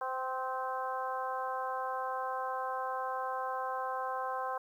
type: harmonic tone with a mistuned harmonic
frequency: 259 Hz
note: C4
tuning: 17 cents flat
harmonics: 2 / 3 / 4 / 5 / 6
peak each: -40 / -38 / -37 / -43 / -45 dBFS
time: 0.01-4.58 s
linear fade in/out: 5 ms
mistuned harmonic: 4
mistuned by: +18 cents
effects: 11-bit